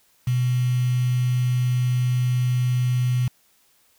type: tone with quantisation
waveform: sine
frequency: 124.9 Hz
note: B2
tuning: 20 cents sharp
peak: -18 dBFS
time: 0.27-3.28 s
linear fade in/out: 5 ms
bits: 6
effects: white hiss -61 dBFS RMS until 3.98 s